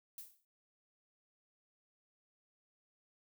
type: noise with exponential decay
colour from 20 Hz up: violet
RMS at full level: -45 dBFS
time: 0.18-0.45 s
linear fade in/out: 1 ms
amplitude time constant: 57 ms
effects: none